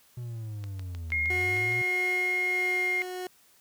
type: linear two-way sweep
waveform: triangle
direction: down then up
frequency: 123.47 to 74.4 to 123.47 Hz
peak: -32 dBFS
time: 0.17-1.82 s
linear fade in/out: 5 ms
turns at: 1.22 s
type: click train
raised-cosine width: 0.2 ms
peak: -28 dBFS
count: 8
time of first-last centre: 0.64-1.722 s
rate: 6.47 Hz
type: tone with pitch glide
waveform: sine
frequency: 2142 to 2127 Hz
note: C7 to C7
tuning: +40 to +28 cents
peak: -25 dBFS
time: 1.12-3.02 s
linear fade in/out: 0 ms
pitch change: -12 cents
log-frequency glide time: 2.49-2.8 s
type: tone with tremolo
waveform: 30% pulse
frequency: 365.5 Hz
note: F#4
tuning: 21 cents flat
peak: -30 dBFS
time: 1.3-3.27 s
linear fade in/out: 2 ms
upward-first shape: sine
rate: 1.6 Hz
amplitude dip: 25%
effects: white hiss -61 dBFS RMS until 3.6 s